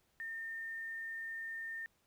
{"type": "tone with quantisation", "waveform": "sine", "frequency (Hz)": 1815, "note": "A#6", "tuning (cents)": -47, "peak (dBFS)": -40, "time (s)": [0.2, 1.86], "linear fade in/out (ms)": 0, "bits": 11, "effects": ["pink hiss -75 dBFS RMS until 2.06 s"]}